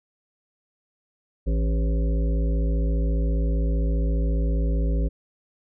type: harmonic tone with a mistuned harmonic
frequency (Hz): 55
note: A1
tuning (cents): 0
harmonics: 1 / 3 / 5 / 7 / 9 / 10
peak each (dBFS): -20 / -30 / -34 / -37 / -39 / -40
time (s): 1.46-5.09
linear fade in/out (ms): 20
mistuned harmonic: 7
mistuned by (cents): +70
effects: none